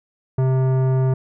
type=tone with tanh clipping; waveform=sine; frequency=130.81 Hz; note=C3; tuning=in tune; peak=-17 dBFS; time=0.38-1.14 s; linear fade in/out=5 ms; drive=15 dB; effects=none